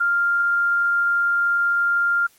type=tone; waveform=sine; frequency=1396.9 Hz; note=F6; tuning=in tune; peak=-16 dBFS; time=0-2.27 s; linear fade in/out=10 ms; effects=white hiss -56 dBFS RMS until 2.38 s + MP3 64 kbps